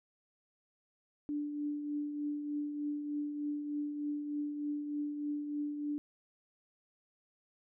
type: tone with tremolo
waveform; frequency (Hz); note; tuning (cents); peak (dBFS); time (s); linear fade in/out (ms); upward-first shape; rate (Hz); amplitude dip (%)
sine; 293.7; D4; 0; -32; 1.29-5.98; 0; triangle; 3.3; 50
effects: none